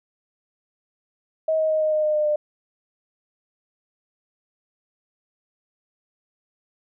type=tone with pitch steps; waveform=sine; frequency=635 / 629.9 / 624.8 / 619.8 / 614.8 / 609.8 / 604.9 / 600.1 Hz; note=D#5 / D#5 / D#5 / D#5 / D#5 / D#5 / D#5 / D5; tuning=+35 / +21 / +7 / -7 / -21 / -35 / -49 / +37 cents; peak=-18 dBFS; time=1.48-2.36 s; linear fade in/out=5 ms; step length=110 ms; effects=none